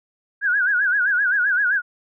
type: tone with vibrato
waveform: sine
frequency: 1551 Hz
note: G6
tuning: 19 cents flat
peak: -16 dBFS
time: 0.41-1.82 s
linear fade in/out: 50 ms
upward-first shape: sine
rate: 7.7 Hz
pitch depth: 140 cents each way
effects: none